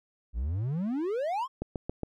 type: exponential sweep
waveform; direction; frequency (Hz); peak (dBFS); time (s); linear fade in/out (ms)
triangle; up; 51.8 to 1108.7; -26; 0.33-1.48; 50
type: click train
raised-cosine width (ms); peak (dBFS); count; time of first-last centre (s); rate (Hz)
2; -19; 4; 1.62-2.033; 7.26
effects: none